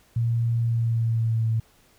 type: tone with pitch glide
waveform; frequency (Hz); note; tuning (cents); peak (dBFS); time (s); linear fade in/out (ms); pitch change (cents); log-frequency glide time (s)
sine; 116.54 to 112.44; A#2 to A2; 0 to +38; -20; 0.16-1.6; 5; -62; 0.62-1.49
effects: pink hiss -59 dBFS RMS until 1.98 s